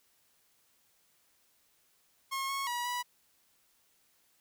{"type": "tone with pitch steps", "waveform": "sawtooth", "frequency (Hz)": [1081, 1097, 966, 979], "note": ["C#6", "C#6", "B5", "B5"], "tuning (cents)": [-44, -18, -39, -15], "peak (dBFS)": -29, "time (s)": [2.31, 3.03], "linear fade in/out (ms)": 20, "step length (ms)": 180, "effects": ["white hiss -70 dBFS RMS until 4.4 s"]}